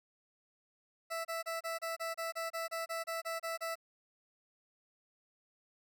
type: tone bursts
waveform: 20% pulse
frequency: 660 Hz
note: E5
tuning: 2 cents sharp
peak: -31 dBFS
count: 15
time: 1.1-3.756 s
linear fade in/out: 20 ms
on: 150 ms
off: 29 ms
effects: none